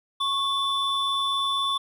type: tone pair together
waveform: triangle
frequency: 1100 / 3492 Hz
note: C#6 / A7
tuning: -14 / -14 cents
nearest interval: octave + minor sixth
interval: 2000 cents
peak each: -24 dBFS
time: 0.2-1.78 s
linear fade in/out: 10 ms
effects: none